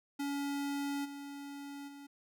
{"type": "tone with level steps", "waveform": "square", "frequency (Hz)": 282.5, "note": "C#4", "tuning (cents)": 33, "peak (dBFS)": [-35, -44, -49], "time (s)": [0.19, 2.07], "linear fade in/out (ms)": 10, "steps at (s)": [1.04, 1.87], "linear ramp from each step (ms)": 20, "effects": []}